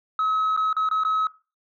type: tone with dropouts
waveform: sine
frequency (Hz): 1282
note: E6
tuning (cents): -49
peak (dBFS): -18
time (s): 0.19-1.27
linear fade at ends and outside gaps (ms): 2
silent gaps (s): 0.565-0.574 / 0.729-0.766 / 0.889-0.912 / 1.036-1.049
effects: noise-tail reverb RT60 0.3 s tail -19 dB re dry + tanh soft clip ceiling -18 dBFS